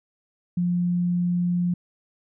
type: tone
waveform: sine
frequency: 176.2 Hz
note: F3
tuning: 16 cents sharp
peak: -20 dBFS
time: 0.57-1.74 s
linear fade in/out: 5 ms
effects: none